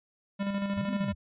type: tone with tremolo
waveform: square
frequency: 199.1 Hz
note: G3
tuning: 27 cents sharp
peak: -28 dBFS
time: 0.39-1.13 s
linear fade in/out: 20 ms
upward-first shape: square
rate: 13 Hz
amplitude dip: 40%
type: linear two-way sweep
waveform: sine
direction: up then down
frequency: 65.1 to 261.6 to 65.1 Hz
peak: -34 dBFS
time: 0.76-1.15 s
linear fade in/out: 20 ms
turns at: 0.91 s
effects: resampled to 8000 Hz